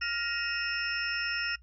sine tone cluster, 1405 / 1875 / 2541 / 2787 / 5330 Hz, F6 / A#6 / D#7 / F7 / E8, +10 / +10 / +36 / -4 / +18 cents, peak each -35 / -36 / -37 / -38 / -35 dBFS, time 0.01-1.56 s, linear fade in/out 10 ms, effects noise-tail reverb RT60 0.1 s tail -21 dB re dry + added 60 Hz sine -53 dBFS peak until 1.62 s

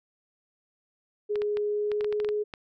sine tone with pitch glide, 416.4 to 419.8 Hz, G#4 to G#4, +5 to +19 cents, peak -25 dBFS, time 1.29-2.44 s, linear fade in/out 20 ms, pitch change +14 cents, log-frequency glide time 1.7-2.16 s
clicks, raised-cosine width 0.3 ms, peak -22 dBFS, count 11, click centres 1.357 / 1.419 / 1.571 / 1.917 / 2.009 / 2.045 / 2.126 / 2.201 / 2.247 / 2.289 / 2.538 s
effects none

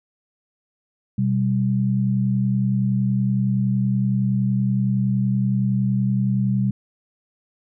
sine tone pair together, 125.3 / 196 Hz, B2 / G3, +25 / 0 cents, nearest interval minor sixth, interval 775 cents, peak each -20 dBFS, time 1.18-6.71 s, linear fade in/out 5 ms, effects none

